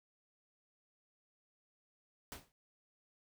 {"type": "noise with exponential decay", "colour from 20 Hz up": "pink", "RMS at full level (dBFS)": -43, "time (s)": [2.32, 2.52], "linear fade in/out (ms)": 0, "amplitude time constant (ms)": 42, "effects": []}